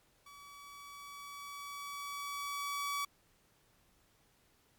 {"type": "tone with level ramp", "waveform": "sawtooth", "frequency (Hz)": 1141, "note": "C#6", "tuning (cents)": 50, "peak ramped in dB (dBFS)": [-49, -30], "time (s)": [0.26, 3.05], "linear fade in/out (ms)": 5, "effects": ["pink hiss -70 dBFS RMS until 4.78 s", "MP3 96 kbps"]}